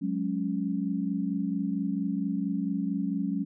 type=chord; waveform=sine; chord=F# suspended second; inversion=none; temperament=equal with one note detuned; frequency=183.3 / 207.7 / 277.2 Hz; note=F#3 / G#3 / C#4; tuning=-16 / 0 / 0 cents; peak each=-31 dBFS; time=0.01-3.45 s; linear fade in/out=20 ms; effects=none